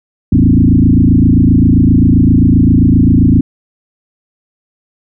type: tone with frequency modulation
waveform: sine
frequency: 174.61 Hz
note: F3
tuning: in tune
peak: -4 dBFS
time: 0.32-3.41 s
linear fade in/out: 5 ms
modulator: 27.6 Hz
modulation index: 4.1
effects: none